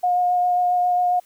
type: tone with vibrato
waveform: sine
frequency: 717 Hz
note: F5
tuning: 45 cents sharp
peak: -16 dBFS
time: 0.03-1.2 s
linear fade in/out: 10 ms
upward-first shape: sine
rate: 7.4 Hz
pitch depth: 11 cents each way
effects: white hiss -57 dBFS RMS until 1.25 s